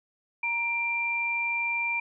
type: tone pair together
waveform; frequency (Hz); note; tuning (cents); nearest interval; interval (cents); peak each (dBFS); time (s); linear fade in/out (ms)
sine; 940 / 2369; A#5 / D7; +14 / +14; octave + major third; 1600; -34 / -26; 0.43-2; 5
effects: none